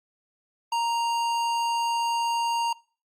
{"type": "tone with hard clipping", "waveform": "sine", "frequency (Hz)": 932.3, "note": "A#5", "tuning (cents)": 0, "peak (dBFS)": -25, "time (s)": [0.72, 2.73], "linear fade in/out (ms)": 5, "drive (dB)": 15, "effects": ["noise-tail reverb RT60 0.4 s tail -23 dB re dry", "Opus 48 kbps"]}